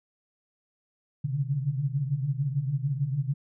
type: tone cluster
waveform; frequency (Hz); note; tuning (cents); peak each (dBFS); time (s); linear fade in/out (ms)
sine; 129.6 / 140.8 / 147.5; C3 / C#3 / D3; -16 / +27 / +8; -30; 1.24-3.34; 10
effects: none